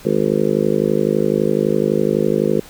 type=harmonic tone; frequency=51.91 Hz; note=G#1; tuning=in tune; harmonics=3 / 4 / 5 / 6 / 7 / 8 / 9 / 10; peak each=-24 / -21 / -26 / -26 / -20 / -21 / -21 / -25 dBFS; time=0.05-2.6 s; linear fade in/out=5 ms; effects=pink hiss -41 dBFS RMS until 2.69 s